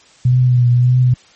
sine tone with vibrato, 124.1 Hz, B2, 9 cents sharp, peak -8 dBFS, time 0.25-1.14 s, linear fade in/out 5 ms, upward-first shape triangle, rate 1.7 Hz, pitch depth 42 cents each way, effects white hiss -47 dBFS RMS until 1.35 s + MP3 32 kbps

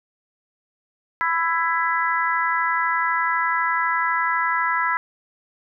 harmonic tone, 332 Hz, E4, 12 cents sharp, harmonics 3 / 4 / 5 / 6, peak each -23 / -24 / -25 / -26 dBFS, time 1.21-4.97 s, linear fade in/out 0 ms, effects none

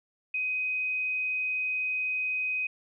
sine tone, 2512 Hz, D#7, 16 cents sharp, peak -27 dBFS, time 0.34-2.67 s, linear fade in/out 5 ms, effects none

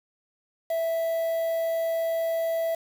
triangle tone with quantisation, 659.3 Hz, E5, in tune, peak -22 dBFS, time 0.7-2.75 s, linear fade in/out 5 ms, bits 7, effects none

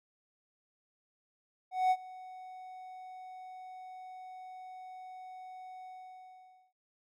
triangle tone with ADSR envelope, 743 Hz, F#5, 7 cents sharp, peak -21 dBFS, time 1.71-6.73 s, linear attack 200 ms, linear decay 51 ms, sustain -22 dB, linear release 880 ms, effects none

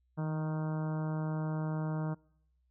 harmonic tone with a mistuned harmonic, 155.56 Hz, D#3, in tune, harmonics 1 / 2 / 3 / 4 / 5 / 6 / 7 / 8 / 9 / 10, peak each -32 / -42 / -47 / -45 / -50 / -48 / -52 / -54 / -54 / -58 dBFS, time 0.17-2.15 s, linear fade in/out 20 ms, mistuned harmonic 1, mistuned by +22 cents, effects noise-tail reverb RT60 0.8 s tail -26 dB re dry + added 62 Hz sine -70 dBFS peak until 2.7 s

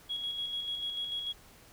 sine tone with tremolo, 3322 Hz, G#7, in tune, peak -31 dBFS, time 0.09-1.33 s, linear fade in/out 20 ms, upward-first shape square, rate 6.8 Hz, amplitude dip 40%, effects tanh soft clip ceiling -27 dBFS + pink hiss -57 dBFS RMS until 1.72 s

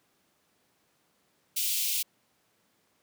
white high-pass noise, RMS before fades -29 dBFS, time 1.56-2.03 s, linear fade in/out 10 ms, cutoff 2400 Hz, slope 48 dB/octave, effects pink hiss -70 dBFS RMS until 3.02 s + high-pass 150 Hz 12 dB/octave

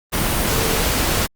sine tone in noise, 447.2 Hz, A4, 28 cents sharp, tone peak -26 dBFS, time 0.51-0.82 s, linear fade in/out 20 ms, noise pink, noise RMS -19 dBFS, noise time 0.12-1.27 s, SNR -10 dB, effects Opus 32 kbps

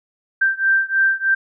sine beating tone pair, 1568 / 1571.2 Hz, G6 / G6, 0 / +4 cents, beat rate 3.2 Hz, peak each -17 / -18 dBFS, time 0.41-1.35 s, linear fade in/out 10 ms, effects none

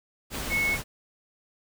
sine tone in noise, 2197 Hz, C#7, 16 cents flat, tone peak -23 dBFS, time 0.49-0.78 s, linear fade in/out 50 ms, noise pink, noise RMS -33 dBFS, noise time 0.3-0.84 s, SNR +7 dB, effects none

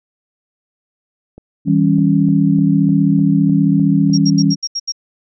click train, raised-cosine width 2 ms, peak -23 dBFS, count 10, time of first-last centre 1.38-4.099 s, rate 3.31 Hz
sine chord, C# diminished, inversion first, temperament equal with one note detuned, 160.86 / 196 / 277.2 Hz, E3 / G3 / C#4, -42 / 0 / 0 cents, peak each -14 dBFS, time 1.65-4.56 s, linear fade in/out 50 ms
sine tone bursts, 5588 Hz, F8, in tune, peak -17 dBFS, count 7, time 4.13-4.922 s, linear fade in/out 10 ms, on 48 ms, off 76 ms
effects none

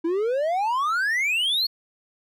triangle exponential sweep, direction up, 320.2 to 4435 Hz, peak -19 dBFS, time 0.04-1.67 s, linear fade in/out 10 ms, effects none

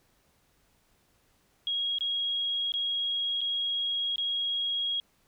sine tone with dropouts, 3292 Hz, G#7, 16 cents flat, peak -27 dBFS, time 1.67-5 s, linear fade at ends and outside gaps 1 ms, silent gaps 1.985-2.008 / 2.72-2.739 / 3.408-3.414 / 4.159-4.181 s, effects pink hiss -68 dBFS RMS until 5.27 s

